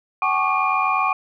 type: tone cluster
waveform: sine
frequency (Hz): 759 / 847 / 1110 / 1190 / 2416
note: F#5 / G#5 / C#6 / D6 / D7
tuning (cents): +44 / +34 / +2 / +22 / +48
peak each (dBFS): -24 / -26 / -20 / -24 / -25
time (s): 0.22-1.13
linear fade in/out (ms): 2
effects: tanh soft clip ceiling -6 dBFS